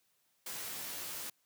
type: noise with comb filter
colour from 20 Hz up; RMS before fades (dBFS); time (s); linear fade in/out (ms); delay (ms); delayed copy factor
white; -42; 0.46-1.3; 5; 15; -0.9
effects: white hiss -75 dBFS RMS until 1.45 s + high-pass 80 Hz 12 dB/octave